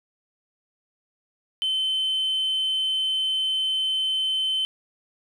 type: tone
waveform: sine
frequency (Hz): 3070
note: G7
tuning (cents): -37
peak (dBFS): -20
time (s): 1.62-4.65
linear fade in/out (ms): 0
effects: tanh soft clip ceiling -19 dBFS + 9-bit